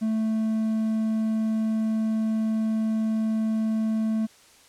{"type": "tone with hard clipping", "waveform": "triangle", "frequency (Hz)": 220, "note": "A3", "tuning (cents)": 0, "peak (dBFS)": -23, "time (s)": [0.01, 4.27], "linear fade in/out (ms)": 20, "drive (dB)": 6, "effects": ["white hiss -54 dBFS RMS until 4.68 s", "low-pass 9000 Hz 12 dB/octave"]}